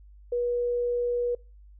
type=tone; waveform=sine; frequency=483.7 Hz; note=B4; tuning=36 cents flat; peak=-24 dBFS; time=0.32-1.35 s; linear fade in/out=5 ms; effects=noise-tail reverb RT60 0.3 s tail -24 dB re dry + added 50 Hz sine -48 dBFS peak until 1.79 s